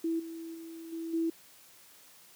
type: tone with level steps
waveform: sine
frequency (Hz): 329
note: E4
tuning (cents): -3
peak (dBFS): -28 / -39 / -42 / -35 / -27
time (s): 0.04-1.3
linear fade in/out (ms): 5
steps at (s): 0.19 / 0.54 / 0.92 / 1.13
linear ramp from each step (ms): 10
effects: white hiss -57 dBFS RMS until 2.35 s + high-pass 100 Hz 12 dB/octave